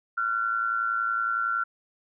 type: tone pair together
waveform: sine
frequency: 1373 / 1483.8 Hz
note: F6 / F#6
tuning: -30 / +4 cents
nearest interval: minor second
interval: 134 cents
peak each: -25 / -30 dBFS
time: 0.17-1.64 s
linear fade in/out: 10 ms
effects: none